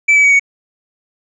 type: tone with pitch steps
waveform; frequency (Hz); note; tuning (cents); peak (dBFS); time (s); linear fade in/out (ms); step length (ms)
triangle; 2316 / 2288 / 2260 / 2233; D7 / D7 / C#7 / C#7; -25 / -46 / +33 / +12; -5; 0.08-0.396; 10; 79
effects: resampled to 22050 Hz